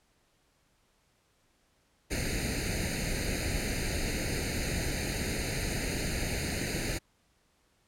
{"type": "noise with comb filter", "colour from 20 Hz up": "pink", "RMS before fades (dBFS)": -32, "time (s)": [2.1, 6.99], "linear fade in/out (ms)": 20, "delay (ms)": 0.45, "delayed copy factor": 1, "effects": ["pink hiss -70 dBFS RMS until 7.87 s", "low-pass 11000 Hz 12 dB/octave"]}